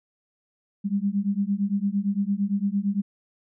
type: beating tone pair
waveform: sine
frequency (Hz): 196 / 204.8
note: G3 / G#3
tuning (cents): 0 / -24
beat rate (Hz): 8.8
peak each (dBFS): -25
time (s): 0.84-3.02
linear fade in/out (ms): 20
effects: none